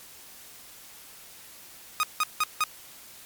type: tone bursts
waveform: sawtooth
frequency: 1244.5 Hz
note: D#6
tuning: in tune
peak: -18 dBFS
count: 4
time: 2-2.638 s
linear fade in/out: 0 ms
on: 32 ms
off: 170 ms
effects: white hiss -48 dBFS RMS until 3.25 s + MP3 96 kbps